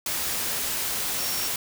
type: tone in noise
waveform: sine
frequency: 5540 Hz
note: F8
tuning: 15 cents flat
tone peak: -33 dBFS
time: 1.19-1.48 s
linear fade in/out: 2 ms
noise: white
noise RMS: -28 dBFS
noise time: 0.06-1.56 s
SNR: -8 dB
effects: none